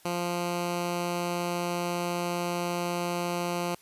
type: tone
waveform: 10% pulse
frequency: 174.61 Hz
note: F3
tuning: in tune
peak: -20 dBFS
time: 0.05-3.75 s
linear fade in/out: 5 ms
effects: white hiss -58 dBFS RMS until 3.81 s + resampled to 32000 Hz